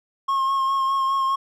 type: tone with vibrato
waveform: triangle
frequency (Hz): 1079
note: C#6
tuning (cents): -47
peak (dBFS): -17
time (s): 0.28-1.36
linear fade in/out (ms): 10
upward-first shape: sine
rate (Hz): 4.9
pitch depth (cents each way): 22
effects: none